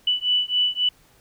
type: beating tone pair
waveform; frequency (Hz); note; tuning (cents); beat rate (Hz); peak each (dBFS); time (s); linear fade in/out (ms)
sine; 2969 / 2972.7; F#7 / F#7; +5 / +7; 3.7; -22; 0.07-0.89; 5
effects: pink hiss -57 dBFS RMS until 1.2 s